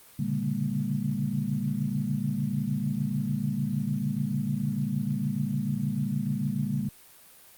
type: tone cluster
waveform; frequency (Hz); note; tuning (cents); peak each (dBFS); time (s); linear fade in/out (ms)
sine; 118.1 / 139 / 145.7 / 200.8 / 230.9; A#2 / C#3 / D3 / G3 / A#3; +23 / +5 / -13 / +42 / -16; -37 / -34 / -31 / -30 / -33; 0.19-6.89; 5
effects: white hiss -53 dBFS RMS until 7.57 s + Opus 32 kbps